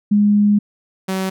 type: tone pair in turn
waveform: sine / sawtooth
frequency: 206.5 / 189.54 Hz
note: G#3 / F#3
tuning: -10 / +42 cents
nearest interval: minor second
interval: 148 cents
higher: first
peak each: -10 / -15 dBFS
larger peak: first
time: 0.11-0.59 / 1.08-1.3 s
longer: first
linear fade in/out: 10 ms
effects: none